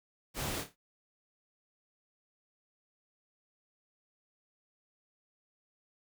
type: noise with echo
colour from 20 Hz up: pink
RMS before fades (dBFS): -37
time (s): 0.34-0.65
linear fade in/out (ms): 50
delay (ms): 28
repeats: 4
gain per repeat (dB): -8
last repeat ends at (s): 0.762
effects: none